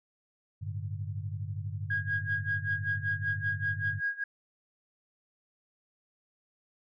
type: chord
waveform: sine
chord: G suspended second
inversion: none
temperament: just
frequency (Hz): 98 / 110.25 / 147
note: G2 / A2 / D3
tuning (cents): 0 / +4 / +2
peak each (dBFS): -35 / -39 / -41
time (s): 0.61-4.01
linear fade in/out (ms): 20
type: tone with tremolo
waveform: sine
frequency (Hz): 1639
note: G#6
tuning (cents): -23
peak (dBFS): -26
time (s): 1.9-4.24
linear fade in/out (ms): 5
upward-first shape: sine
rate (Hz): 5.2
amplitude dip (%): 90
effects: tanh soft clip ceiling -19 dBFS